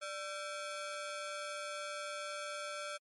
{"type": "ring-modulated tone", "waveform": "sawtooth", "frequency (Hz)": 969, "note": "B5", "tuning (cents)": -33, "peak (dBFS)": -33, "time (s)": [0.01, 2.98], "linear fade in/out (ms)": 20, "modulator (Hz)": 380, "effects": ["MP3 48 kbps"]}